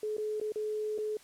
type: tone with dropouts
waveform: sine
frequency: 427.2 Hz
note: G#4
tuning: 49 cents sharp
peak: -31 dBFS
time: 0.03-1.17 s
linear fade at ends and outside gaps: 2 ms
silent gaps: 0.168-0.181 / 0.4-0.413 / 0.521-0.558 / 0.979-0.985 s
effects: white hiss -58 dBFS RMS until 1.23 s + low-pass 11000 Hz 12 dB/octave